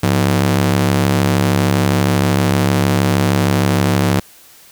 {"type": "ring-modulated tone", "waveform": "sawtooth", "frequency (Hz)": 139.4, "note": "C#3", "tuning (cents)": 10, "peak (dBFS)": -5, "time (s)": [0.03, 4.2], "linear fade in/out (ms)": 5, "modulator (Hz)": 36.4, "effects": ["white hiss -44 dBFS RMS until 4.71 s"]}